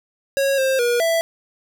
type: tone with pitch steps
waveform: square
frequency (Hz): 549 / 530 / 479.5 / 662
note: C#5 / C5 / A#4 / E5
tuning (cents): -17 / +22 / +49 / +7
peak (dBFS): -17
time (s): 0.37-1.21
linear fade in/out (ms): 0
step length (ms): 210
effects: none